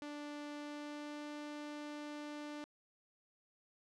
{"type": "tone with pitch glide", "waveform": "sawtooth", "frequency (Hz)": [293.7, 296.1], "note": ["D4", "D4"], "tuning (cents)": [0, 14], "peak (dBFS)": -40, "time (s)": [0.02, 2.64], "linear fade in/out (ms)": 0, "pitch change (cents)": 14, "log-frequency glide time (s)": [0.54, 1.29], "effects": ["low-pass 6000 Hz 12 dB/octave"]}